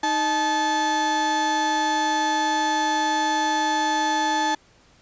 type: tone pair together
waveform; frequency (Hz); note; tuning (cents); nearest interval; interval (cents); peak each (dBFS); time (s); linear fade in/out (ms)
35% pulse; 311.1 / 867.8; D#4 / A5; 0 / -24; octave + tritone; 1776; -26 / -19; 0.03-4.55; 5
effects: pink hiss -56 dBFS RMS until 5.01 s + resampled to 16000 Hz